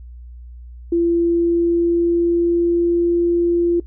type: tone with pitch glide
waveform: sine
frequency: 340 to 344.1 Hz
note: F4 to F4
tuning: -46 to -26 cents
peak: -13 dBFS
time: 0.92-3.8 s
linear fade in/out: 5 ms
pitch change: +20 cents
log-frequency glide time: 1.23-3.19 s
effects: noise-tail reverb RT60 0.1 s tail -18 dB re dry + added 60 Hz sine -34 dBFS peak until 3.86 s